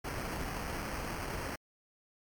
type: noise with sample-and-hold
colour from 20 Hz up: pink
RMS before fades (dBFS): -38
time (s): 0.04-1.56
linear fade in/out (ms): 10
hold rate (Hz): 3675
effects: MP3 96 kbps